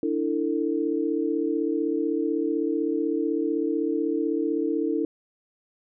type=chord; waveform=sine; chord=D suspended second; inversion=none; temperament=equal with one note detuned; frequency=293.7 / 329.6 / 448.5 Hz; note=D4 / E4 / A4; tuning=0 / 0 / +33 cents; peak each=-27 / -26 / -28 dBFS; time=0.03-5.05 s; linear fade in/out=2 ms; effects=none